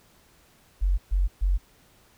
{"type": "tone bursts", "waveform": "sine", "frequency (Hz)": 46.25, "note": "F#1", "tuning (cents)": 0, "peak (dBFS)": -19, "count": 3, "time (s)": [0.81, 1.58], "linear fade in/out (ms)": 20, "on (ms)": 170, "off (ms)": 130, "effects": ["pink hiss -59 dBFS RMS until 2.17 s"]}